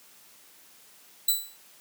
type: tone with exponential decay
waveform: 5% pulse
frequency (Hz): 3977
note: B7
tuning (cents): +11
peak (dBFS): -10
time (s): 1.28-1.57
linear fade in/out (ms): 5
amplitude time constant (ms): 61
effects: white hiss -55 dBFS RMS until 1.8 s + high-pass 150 Hz 12 dB/octave